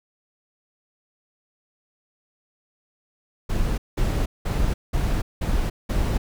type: noise bursts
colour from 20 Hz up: brown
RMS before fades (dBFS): -22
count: 6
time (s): 3.49-6.18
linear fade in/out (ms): 10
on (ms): 290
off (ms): 190
effects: none